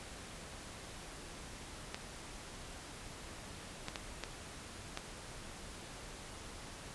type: clicks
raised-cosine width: 0.2 ms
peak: -21 dBFS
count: 5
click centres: 1.945 / 3.884 / 3.958 / 4.237 / 4.974 s
effects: pink hiss -49 dBFS RMS until 6.94 s + resampled to 24000 Hz